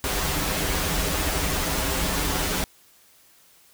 pink noise with comb filter, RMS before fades -25 dBFS, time 0.04-2.64 s, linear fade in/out 0 ms, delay 8.7 ms, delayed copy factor -0.85, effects white hiss -56 dBFS RMS until 3.73 s

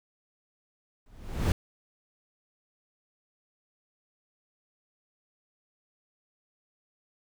brown noise with exponential growth, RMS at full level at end -19 dBFS, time 1.06-1.52 s, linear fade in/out 2 ms, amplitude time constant 100 ms, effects none

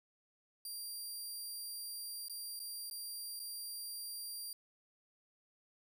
15% pulse tone with dropouts, 4750 Hz, D8, 19 cents sharp, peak -36 dBFS, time 0.65-4.53 s, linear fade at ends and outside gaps 2 ms, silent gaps 2.283-2.297 / 2.593-2.6 / 2.9-2.91 / 3.394-3.399 s, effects none

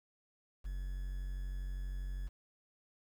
triangle tone with quantisation, 46.25 Hz, F#1, in tune, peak -35 dBFS, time 0.64-2.29 s, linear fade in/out 20 ms, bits 10, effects none

